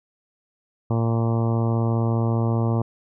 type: harmonic tone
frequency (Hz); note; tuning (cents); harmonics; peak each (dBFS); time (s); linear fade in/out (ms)
114.9; A#2; -25; 1 / 2 / 3 / 4 / 5 / 6 / 7 / 8 / 9 / 10; -20 / -26 / -30 / -32 / -34 / -36 / -37 / -38 / -39 / -40; 0.9-2.82; 5
effects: none